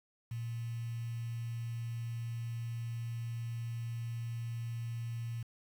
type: tone with quantisation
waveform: sine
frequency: 116.54 Hz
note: A#2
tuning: in tune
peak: -36 dBFS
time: 0.31-5.43 s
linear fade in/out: 5 ms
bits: 9
effects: none